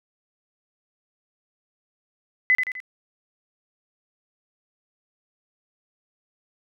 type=tone with echo; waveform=sine; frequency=2015 Hz; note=B6; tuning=34 cents sharp; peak=-14 dBFS; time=2.5-2.55 s; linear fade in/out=0 ms; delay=84 ms; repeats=3; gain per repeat=-6 dB; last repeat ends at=2.802 s; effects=none